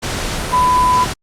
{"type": "tone in noise", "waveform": "sine", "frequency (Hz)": 1000, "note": "B5", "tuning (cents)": 21, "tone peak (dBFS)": -10, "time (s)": [0.52, 1.05], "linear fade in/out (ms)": 20, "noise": "pink", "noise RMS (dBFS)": -21, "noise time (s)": [0.02, 1.14], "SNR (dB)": 8, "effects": ["low-pass 9000 Hz 12 dB/octave", "Opus 48 kbps"]}